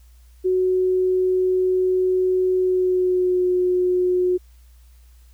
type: tone with pitch glide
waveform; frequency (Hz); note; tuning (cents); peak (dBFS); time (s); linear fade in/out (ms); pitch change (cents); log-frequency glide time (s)
sine; 370 to 362.6; F#4 to F#4; 0 to -35; -16; 0.44-4.38; 20; -35; 2.56-3.47
effects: added 60 Hz sine -46 dBFS peak until 5.33 s + white hiss -61 dBFS RMS until 5.33 s